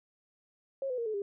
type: tone with pitch steps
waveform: sine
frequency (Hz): 542 / 502.8 / 466.4 / 432.7 / 401.4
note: C#5 / B4 / A#4 / A4 / G4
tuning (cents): -39 / +31 / +1 / -29 / +41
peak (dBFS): -31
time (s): 0.82-1.22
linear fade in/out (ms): 2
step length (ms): 80
effects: none